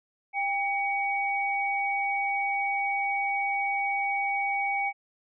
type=tone pair together; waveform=sine; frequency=796.9 / 2254 Hz; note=G5 / C#7; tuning=+28 / +28 cents; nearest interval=octave + tritone; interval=1800 cents; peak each=-28 dBFS; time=0.33-4.93 s; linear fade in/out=50 ms; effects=none